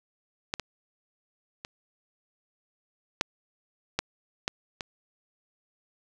clicks, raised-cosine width 0.2 ms, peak -11 / -13 / -20 / -6 / -8 / -10 / -16 dBFS, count 7, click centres 0.539 / 0.597 / 1.649 / 3.211 / 3.99 / 4.479 / 4.808 s, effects none

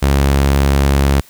sawtooth tone, 69.3 Hz, C#2, in tune, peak -6 dBFS, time 0.02-1.21 s, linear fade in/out 10 ms, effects white hiss -45 dBFS RMS until 1.29 s

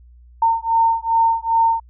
sine beating tone pair, 910 / 912.5 Hz, A#5 / A#5, -42 / -37 cents, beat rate 2.5 Hz, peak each -17 dBFS, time 0.42-1.8 s, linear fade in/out 5 ms, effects added 60 Hz sine -43 dBFS peak until 1.89 s

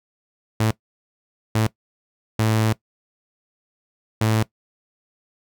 sawtooth tone bursts at uneven times, 110 Hz, A2, in tune, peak -13 dBFS, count 4, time 0.6-0.71 / 1.55-1.67 / 2.39-2.73 / 4.21-4.43 s, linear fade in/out 5 ms, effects noise-tail reverb RT60 0.1 s tail -20 dB re dry

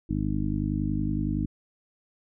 harmonic tone with a mistuned harmonic, 50.8 Hz, G#1, 38 cents flat, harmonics 1 / 2 / 3 / 4 / 5 / 6, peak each -32 / -32 / -32 / -32 / -32 / -32 dBFS, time 0.09-1.46 s, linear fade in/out 10 ms, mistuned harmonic 1, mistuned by -16 cents, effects none

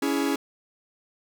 45% pulse chord, C# minor, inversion none, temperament equal with one note detuned, 280.1 / 329.6 / 415.3 Hz, C#4 / E4 / G#4, +18 / 0 / 0 cents, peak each -25 / -29 / -30 dBFS, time 0.02-0.36 s, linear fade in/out 5 ms, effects none

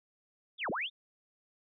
sine linear two-way sweep, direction down then up, 3707 to 147.3 to 3707 Hz, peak -32 dBFS, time 0.58-0.9 s, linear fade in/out 50 ms, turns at 0.7 s, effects none

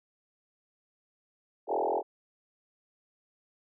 sine tone with frequency modulation, 625 Hz, D#5, 8 cents sharp, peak -26 dBFS, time 1.67-2.03 s, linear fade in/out 50 ms, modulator 41.8 Hz, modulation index 6.2, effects none

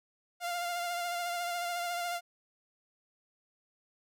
sawtooth tone with vibrato, 698.5 Hz, F5, in tune, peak -29 dBFS, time 0.4-2.21 s, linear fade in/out 50 ms, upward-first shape sine, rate 14 Hz, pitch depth 26 cents each way, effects none

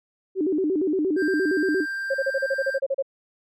sine tone with vibrato, 339.6 Hz, F4, 48 cents flat, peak -20 dBFS, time 0.35-1.86 s, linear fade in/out 50 ms, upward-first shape square, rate 8.6 Hz, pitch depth 200 cents each way
triangle tone, 1582 Hz, G6, 15 cents sharp, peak -25 dBFS, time 1.16-2.8 s, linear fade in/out 50 ms
sine tone bursts, 543 Hz, C#5, 36 cents flat, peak -20 dBFS, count 12, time 2.1-3.025 s, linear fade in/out 10 ms, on 45 ms, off 35 ms
effects none

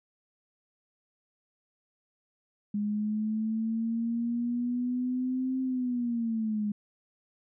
sine linear two-way sweep, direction up then down, 205.8 to 261.6 to 205.8 Hz, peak -27 dBFS, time 2.74-6.72 s, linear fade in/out 5 ms, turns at 5.61 s, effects none

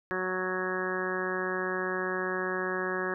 harmonic tone, 185 Hz, F#3, in tune, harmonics 1 / 2 / 3 / 4 / 5 / 6 / 7 / 8 / 9 / 10, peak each -40 / -33 / -39 / -43 / -43 / -38 / -41 / -42 / -34 / -43 dBFS, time 0.11-3.14 s, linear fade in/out 0 ms, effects none

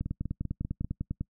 two click trains, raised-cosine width 5 ms, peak -21 / -19 dBFS, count 5 / 13, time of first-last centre 0.06-0.846 / 0.01-1.21 s, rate 5.09 / 10 Hz, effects noise-tail reverb RT60 0.1 s tail -25 dB re dry

